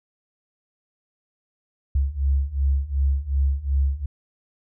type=beating tone pair; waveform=sine; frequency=67.4 / 70.1 Hz; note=C#2 / C#2; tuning=-48 / +20 cents; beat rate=2.7 Hz; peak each=-23 / -21 dBFS; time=1.95-4.06 s; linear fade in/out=5 ms; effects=none